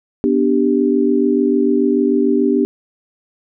sine chord, G major, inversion first, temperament equal, 246.9 / 293.7 / 392 Hz, B3 / D4 / G4, 0 / 0 / 0 cents, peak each -16 dBFS, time 0.24-2.65 s, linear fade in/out 0 ms, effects none

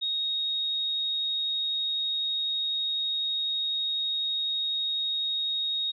sine tone, 3748 Hz, A#7, 9 cents sharp, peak -26 dBFS, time 0.01-5.92 s, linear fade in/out 20 ms, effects none

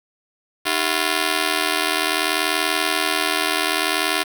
5% pulse ring-modulated tone, 349.2 Hz, F4, in tune, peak -4 dBFS, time 0.65-4.24 s, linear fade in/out 20 ms, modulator 40.3 Hz, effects 7-bit

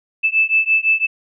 sine beating tone pair, 2627 / 2632.9 Hz, E7 / E7, -7 / -3 cents, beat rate 5.9 Hz, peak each -16 dBFS, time 0.23-1.07 s, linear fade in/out 20 ms, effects none

